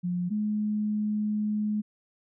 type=tone pair in turn; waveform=sine; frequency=177.6 / 211.2 Hz; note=F3 / G#3; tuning=+29 / +29 cents; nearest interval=minor third; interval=300 cents; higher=second; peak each=-26 / -25 dBFS; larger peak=second; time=0.03-0.3 / 0.3-1.82 s; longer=second; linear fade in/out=20 ms; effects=none